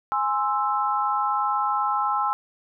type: chord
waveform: sine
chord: Ab augmented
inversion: none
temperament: equal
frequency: 830.6 / 1046.5 / 1318.5 Hz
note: Ab5 / C6 / E6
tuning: 0 / 0 / 0 cents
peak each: -25 / -26 / -25 dBFS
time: 0.12-2.33 s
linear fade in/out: 0 ms
effects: none